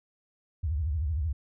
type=tone with vibrato; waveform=sine; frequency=76.3 Hz; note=D#2; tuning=33 cents flat; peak=-26 dBFS; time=0.63-1.33 s; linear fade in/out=10 ms; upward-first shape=triangle; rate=13 Hz; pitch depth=290 cents each way; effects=none